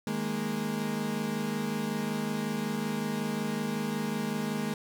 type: chord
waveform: 35% pulse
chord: D# suspended fourth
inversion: none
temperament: equal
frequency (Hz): 155.56 / 207.7 / 233.1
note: D#3 / G#3 / A#3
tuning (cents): 0 / 0 / 0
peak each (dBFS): -36 / -31 / -32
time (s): 0.07-4.74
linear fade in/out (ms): 2
effects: none